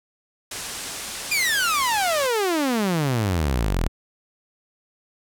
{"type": "low-pass noise", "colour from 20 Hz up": "white", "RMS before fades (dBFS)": -33, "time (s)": [0.51, 2.27], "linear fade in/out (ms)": 5, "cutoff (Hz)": 10000, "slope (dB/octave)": 24}
{"type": "exponential sweep", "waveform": "sawtooth", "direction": "down", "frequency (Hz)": [2477, 36.71], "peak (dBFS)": -16, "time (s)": [1.31, 3.88], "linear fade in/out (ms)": 10}
{"effects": []}